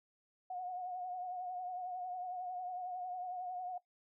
sine tone with vibrato, 728 Hz, F#5, 28 cents flat, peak -39 dBFS, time 0.5-3.78 s, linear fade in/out 5 ms, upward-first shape triangle, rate 11 Hz, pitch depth 48 cents each way, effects noise-tail reverb RT60 0.1 s tail -17 dB re dry

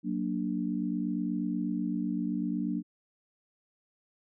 sine chord, Gb augmented, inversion none, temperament equal, 185 / 233.1 / 293.7 Hz, Gb3 / Bb3 / D4, 0 / 0 / 0 cents, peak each -33 dBFS, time 0.03-2.83 s, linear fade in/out 50 ms, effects none

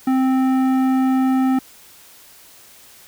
triangle tone with tanh clipping, 261.6 Hz, C4, in tune, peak -16 dBFS, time 0.07-1.59 s, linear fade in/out 5 ms, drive 17 dB, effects white hiss -46 dBFS RMS until 3.07 s

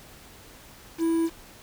triangle tone with quantisation, 329.6 Hz, E4, in tune, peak -19 dBFS, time 0.98-1.3 s, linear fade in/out 50 ms, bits 7, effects pink hiss -49 dBFS RMS until 1.62 s

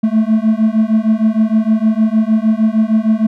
triangle beating tone pair, 216.3 / 222.8 Hz, A3 / A3, -29 / +22 cents, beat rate 6.5 Hz, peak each -11 dBFS, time 0.03-3.27 s, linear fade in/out 10 ms, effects none

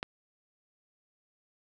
click, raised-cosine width 0.3 ms, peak -17 dBFS, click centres 0.029 s, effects none

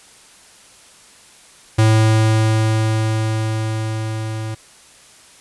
square tone with level ramp, 110 Hz, A2, in tune, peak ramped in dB -10 to -24 dBFS, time 1.78-4.55 s, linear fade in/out 10 ms, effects white hiss -46 dBFS RMS until 5.4 s + resampled to 24000 Hz

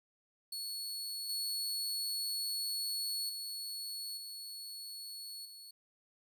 sawtooth tone with level steps, 4395 Hz, C#8, 16 cents flat, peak -36 / -32 / -37 / -41 / -47 dBFS, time 0.52-5.71 s, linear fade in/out 5 ms, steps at 1.29 / 3.29 / 4.17 / 5.45 s, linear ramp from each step 5 ms, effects none

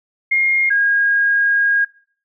sine tone pair in turn, 2133 / 1631.6 Hz, C7 / G#6, +33 / -31 cents, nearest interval perfect fourth, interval 464 cents, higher first, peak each -12 dBFS, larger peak neither, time 0.31-0.7 / 0.7-1.85 s, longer second, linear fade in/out 10 ms, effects noise-tail reverb RT60 0.5 s tail -22 dB re dry

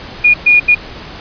sine tone bursts at uneven times, 2439 Hz, D#7, 35 cents flat, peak -4 dBFS, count 3, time 0.24-0.34 / 0.46-0.6 / 0.68-0.75 s, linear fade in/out 10 ms, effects pink hiss -30 dBFS RMS until 1.2 s + resampled to 11025 Hz

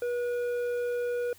sine tone with tanh clipping, 484.3 Hz, B4, 34 cents flat, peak -29 dBFS, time 0.02-1.33 s, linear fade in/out 2 ms, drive 8 dB, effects added 90 Hz sine -62 dBFS peak until 1.38 s + white hiss -56 dBFS RMS until 1.38 s

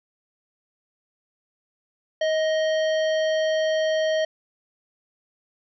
harmonic tone with a mistuned harmonic, 630 Hz, D#5, 21 cents sharp, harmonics 1 / 3 / 5 / 7 / 9, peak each -20 / -31 / -34 / -41 / -44 dBFS, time 2.21-4.25 s, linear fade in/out 5 ms, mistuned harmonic 3, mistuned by -17 cents, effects none

